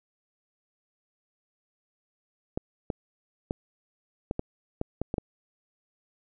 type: clicks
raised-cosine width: 2 ms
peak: -15 dBFS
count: 9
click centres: 2.575 / 2.902 / 3.509 / 4.311 / 4.394 / 4.814 / 5.016 / 5.141 / 5.182 s
effects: none